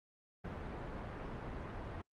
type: low-pass noise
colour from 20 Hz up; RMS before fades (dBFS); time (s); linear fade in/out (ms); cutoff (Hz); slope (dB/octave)
pink; -44; 0.44-2.02; 10; 1500; 12
effects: noise-tail reverb RT60 0.1 s tail -25 dB re dry + Opus 32 kbps